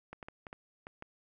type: clicks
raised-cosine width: 0.5 ms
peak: -29 dBFS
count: 7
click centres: 0.13 / 0.228 / 0.285 / 0.468 / 0.529 / 0.869 / 1.024 s
effects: none